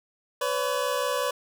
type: tone pair together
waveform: 25% pulse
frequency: 502.6 / 568 Hz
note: B4 / C#5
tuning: +30 / +42 cents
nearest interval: major second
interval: 212 cents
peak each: -24 dBFS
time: 0.41-1.31 s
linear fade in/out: 5 ms
effects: none

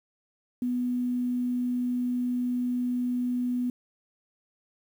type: tone with quantisation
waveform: sine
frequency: 246.9 Hz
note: B3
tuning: in tune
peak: -25 dBFS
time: 0.62-3.7 s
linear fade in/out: 2 ms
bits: 9
effects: none

